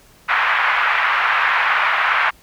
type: band-pass noise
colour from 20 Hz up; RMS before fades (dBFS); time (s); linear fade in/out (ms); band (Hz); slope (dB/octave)
pink; -17; 0.28-2.31; 20; 1000 to 2300; 24
effects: pink hiss -50 dBFS RMS until 2.42 s